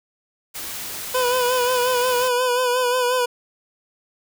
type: noise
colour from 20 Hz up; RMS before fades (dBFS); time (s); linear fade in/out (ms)
white; -31; 0.54-2.29; 20
type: tone with vibrato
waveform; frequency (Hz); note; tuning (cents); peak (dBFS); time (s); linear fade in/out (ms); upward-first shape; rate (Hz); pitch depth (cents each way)
25% pulse; 498; B4; +14; -14; 1.14-3.26; 10; sine; 5.6; 45
effects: none